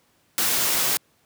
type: noise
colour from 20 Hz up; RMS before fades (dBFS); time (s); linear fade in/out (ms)
white; -22; 0.38-0.97; 0
effects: pink hiss -63 dBFS RMS until 1.25 s + high-pass 100 Hz 12 dB/octave

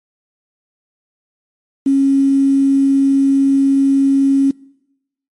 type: tone with quantisation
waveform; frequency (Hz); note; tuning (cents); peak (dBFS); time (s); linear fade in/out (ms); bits
sine; 273.7; C#4; -22; -9; 1.86-4.51; 5; 6
effects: noise-tail reverb RT60 0.9 s tail -24 dB re dry + MP3 48 kbps

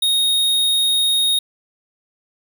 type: tone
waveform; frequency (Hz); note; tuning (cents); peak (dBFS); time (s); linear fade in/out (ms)
square; 3729; A#7; 0; -15; 0.02-1.39; 5
effects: none

